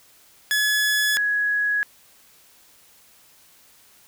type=tone pair in turn; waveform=sawtooth / sine; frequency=1701 / 1671.8 Hz; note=G#6 / G#6; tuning=+41 / +11 cents; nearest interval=unison; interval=30 cents; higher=first; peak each=-15 / -19 dBFS; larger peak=first; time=0.51-1.17 / 1.17-1.83 s; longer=neither; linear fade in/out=0 ms; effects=white hiss -54 dBFS RMS until 4.07 s